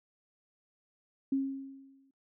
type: tone with exponential decay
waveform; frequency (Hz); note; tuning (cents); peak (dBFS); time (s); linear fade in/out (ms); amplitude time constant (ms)
sine; 270.9; C#4; -40; -25; 1.32-2.11; 5; 170
effects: noise-tail reverb RT60 0.4 s tail -26 dB re dry